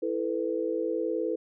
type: chord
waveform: sine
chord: E suspended fourth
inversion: none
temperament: equal with one note detuned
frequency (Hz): 329.6 / 440 / 499.3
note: E4 / A4 / B4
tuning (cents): 0 / 0 / +19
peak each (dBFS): -31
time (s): 0.02-1.36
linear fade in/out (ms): 10
effects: none